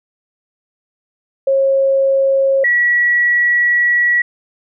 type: tone pair in turn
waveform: sine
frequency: 542 / 1931.5 Hz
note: C#5 / B6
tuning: -39 / -39 cents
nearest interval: octave + minor seventh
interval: 2200 cents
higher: second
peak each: -10 / -10 dBFS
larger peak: neither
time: 1.47-2.64 / 2.64-4.22 s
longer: second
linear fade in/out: 5 ms
effects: none